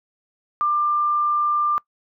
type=tone; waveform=sine; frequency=1191 Hz; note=D6; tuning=24 cents sharp; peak=-17 dBFS; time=0.61-1.78 s; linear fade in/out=0 ms; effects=noise-tail reverb RT60 0.1 s tail -23 dB re dry